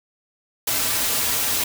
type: noise with comb filter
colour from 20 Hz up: white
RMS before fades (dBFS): -22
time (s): 0.67-1.64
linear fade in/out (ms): 5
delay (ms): 5.5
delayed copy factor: -0.55
effects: none